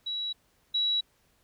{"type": "tone pair in turn", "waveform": "sine", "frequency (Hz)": [3900, 3900], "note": ["B7", "B7"], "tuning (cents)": [-23, -23], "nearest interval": "unison", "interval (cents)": 0, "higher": "neither", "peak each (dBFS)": [-30, -24], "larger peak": "second", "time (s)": [[0.06, 0.33], [0.74, 1.01]], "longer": "neither", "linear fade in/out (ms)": 10, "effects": ["pink hiss -68 dBFS RMS until 1.43 s"]}